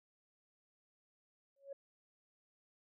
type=tone with exponential growth; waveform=sine; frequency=554.4 Hz; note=C#5; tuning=in tune; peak=-40 dBFS; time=1.56-1.73 s; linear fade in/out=5 ms; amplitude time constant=36 ms; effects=tanh soft clip ceiling -36 dBFS